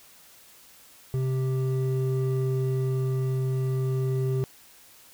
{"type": "tone pair together", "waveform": "triangle", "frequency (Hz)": [130.81, 392], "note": ["C3", "G4"], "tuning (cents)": [0, 0], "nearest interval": "octave + perfect fifth", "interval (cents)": 1900, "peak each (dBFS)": [-22, -29], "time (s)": [1.14, 4.44], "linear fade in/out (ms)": 0, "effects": ["white hiss -53 dBFS RMS until 5.13 s"]}